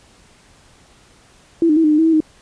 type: tone with pitch steps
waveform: sine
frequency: 333 / 303.3 / 325.3 / 304.6 / 302.6 / 322.6 / 324.7 / 311.7 Hz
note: E4 / D#4 / E4 / D#4 / D#4 / E4 / E4 / D#4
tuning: +18 / -44 / -23 / -37 / -48 / -37 / -26 / +3 cents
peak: -10 dBFS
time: 1.62-2.204 s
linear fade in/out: 2 ms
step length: 73 ms
effects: pink hiss -50 dBFS RMS until 2.41 s + resampled to 22050 Hz